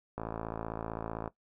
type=click train; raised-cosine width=1 ms; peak=-22 dBFS; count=62; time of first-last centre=0.18-1.277 s; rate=55.6 Hz; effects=noise-tail reverb RT60 0.1 s tail -17 dB re dry